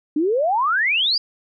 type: exponential sweep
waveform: sine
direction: up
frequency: 285.6 to 4978 Hz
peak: -16 dBFS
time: 0.16-1.18 s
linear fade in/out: 5 ms
effects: none